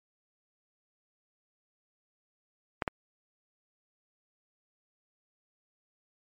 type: clicks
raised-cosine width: 0.5 ms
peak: -13 dBFS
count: 2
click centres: 2.822 / 2.878 s
effects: MP3 48 kbps